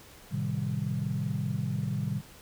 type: chord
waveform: sine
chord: A half-diminished seventh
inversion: none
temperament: equal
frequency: 110 / 130.81 / 155.56 / 196 Hz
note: A2 / C3 / Eb3 / G3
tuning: 0 / 0 / 0 / 0 cents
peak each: -34 / -32 / -33 / -34 dBFS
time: 0.3-2.22 s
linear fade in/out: 50 ms
effects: tanh soft clip ceiling -20 dBFS + pink hiss -52 dBFS RMS until 2.41 s